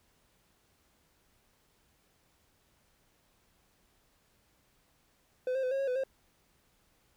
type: tone with pitch steps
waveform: triangle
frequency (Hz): 507 / 530 / 508 / 542 / 547 / 502 / 533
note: B4 / C5 / B4 / C#5 / C#5 / B4 / C5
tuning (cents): +45 / +22 / +49 / -39 / -23 / +28 / +32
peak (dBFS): -27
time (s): 5.47-6.037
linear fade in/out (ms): 2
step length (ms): 81
effects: pink hiss -70 dBFS RMS until 7.16 s